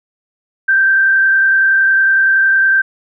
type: tone with frequency modulation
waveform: sine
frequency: 1568 Hz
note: G6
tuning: in tune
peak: -8 dBFS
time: 0.68-2.82 s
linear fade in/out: 10 ms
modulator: 30.8 Hz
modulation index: 0.77
effects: none